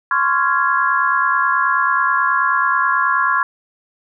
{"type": "chord", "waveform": "sine", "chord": "Db major seventh", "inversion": "third", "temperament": "just", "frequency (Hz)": [1039.4, 1108.7, 1385.9, 1663.1], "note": ["C6", "Db6", "F6", "Ab6"], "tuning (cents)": [-12, 0, -14, 2], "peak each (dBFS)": -19, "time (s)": [0.11, 3.43], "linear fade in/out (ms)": 2, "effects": []}